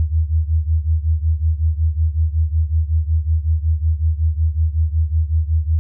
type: beating tone pair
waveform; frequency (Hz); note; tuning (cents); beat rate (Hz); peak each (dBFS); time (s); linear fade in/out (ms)
sine; 77.78 / 83.18; D#2 / E2; 0 / +16; 5.4; -16 / -19; 0-5.79; 0
effects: none